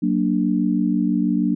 sine chord, Gb augmented, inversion none, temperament equal with one note detuned, 186.61 / 233.1 / 293.7 Hz, Gb3 / Bb3 / D4, +15 / 0 / 0 cents, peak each -21 dBFS, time 0.02-1.55 s, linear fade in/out 10 ms, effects none

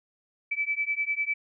sine beating tone pair, 2304 / 2314 Hz, D7 / D7, -34 / -26 cents, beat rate 10 Hz, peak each -29 dBFS, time 0.51-1.34 s, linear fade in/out 10 ms, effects none

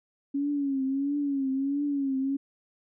sine tone with vibrato, 277.2 Hz, C#4, in tune, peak -25 dBFS, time 0.34-2.37 s, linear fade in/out 10 ms, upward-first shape triangle, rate 1.5 Hz, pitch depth 89 cents each way, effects none

